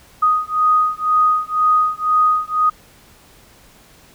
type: beating tone pair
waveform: sine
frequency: 1244.5 / 1246.5 Hz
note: D#6 / D#6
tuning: 0 / +3 cents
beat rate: 2 Hz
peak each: -16 dBFS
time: 0.22-2.7 s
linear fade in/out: 10 ms
effects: pink hiss -48 dBFS RMS until 4.14 s